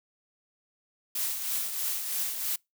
blue noise with tremolo, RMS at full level -29 dBFS, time 1.15-2.56 s, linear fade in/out 5 ms, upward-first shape triangle, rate 3.1 Hz, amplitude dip 55%, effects noise-tail reverb RT60 0.2 s tail -26 dB re dry

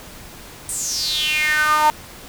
sawtooth tone with high-pass filter sweep, 304.6 Hz, D#4, 37 cents flat, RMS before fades -19 dBFS, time 0.69-1.9 s, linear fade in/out 0 ms, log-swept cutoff 8900 to 860 Hz, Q 7.1, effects pink hiss -39 dBFS RMS until 2.28 s

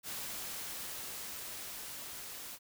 white noise with level ramp, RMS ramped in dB -41 to -46 dBFS, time 0.03-2.59 s, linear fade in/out 50 ms, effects none

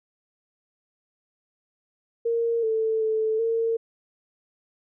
sine tone with pitch steps, 463.7 / 443 / 438.5 / 455.7 Hz, A#4 / A4 / A4 / A#4, -9 / +12 / -6 / -39 cents, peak -21 dBFS, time 2.25-3.77 s, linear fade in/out 10 ms, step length 380 ms, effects none

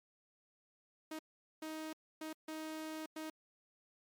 sawtooth tone bursts at uneven times, 313.9 Hz, D#4, 15 cents sharp, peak -38 dBFS, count 5, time 1.11-1.19 / 1.62-1.93 / 2.21-2.33 / 2.48-3.06 / 3.16-3.3 s, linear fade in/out 5 ms, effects MP3 96 kbps

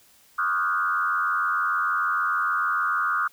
sine tone with frequency modulation, 1318.5 Hz, E6, in tune, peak -21 dBFS, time 0.38-3.28 s, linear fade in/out 10 ms, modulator 86.6 Hz, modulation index 2.1, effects white hiss -57 dBFS RMS until 3.32 s

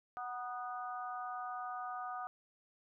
harmonic tone with a mistuned harmonic, 246.9 Hz, B3, in tune, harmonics 3 / 4 / 5 / 6, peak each -42 / -53 / -43 / -51 dBFS, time 0.17-2.27 s, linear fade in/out 0 ms, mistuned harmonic 4, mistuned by -44 cents, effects none

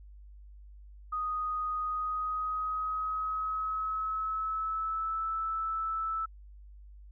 sine tone with pitch glide, 1244.5 to 1314.7 Hz, D#6 to E6, 0 to -5 cents, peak -30 dBFS, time 1.12-6.26 s, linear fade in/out 10 ms, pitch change +95 cents, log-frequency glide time 1.82-5.25 s, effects added 50 Hz sine -48 dBFS peak until 7.11 s

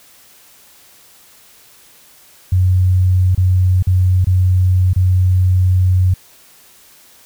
sine tone with dropouts, 92 Hz, F#2, 9 cents flat, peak -9 dBFS, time 2.52-6.14 s, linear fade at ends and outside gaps 5 ms, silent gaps 3.349-3.376 / 3.826-3.87 / 4.246-4.269 / 4.933-4.961 s, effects white hiss -46 dBFS RMS until 7.25 s

